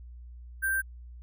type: tone with sample-and-hold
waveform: sine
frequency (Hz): 1569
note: G6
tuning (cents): +1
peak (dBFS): -25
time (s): 0.62-0.82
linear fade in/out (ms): 20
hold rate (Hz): 11025
effects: added 60 Hz sine -43 dBFS peak until 1.22 s